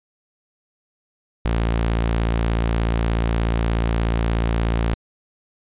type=tone; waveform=sawtooth; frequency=56.7 Hz; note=A#1; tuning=47 cents flat; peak=-14 dBFS; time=1.45-4.94 s; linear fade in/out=0 ms; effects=resampled to 8000 Hz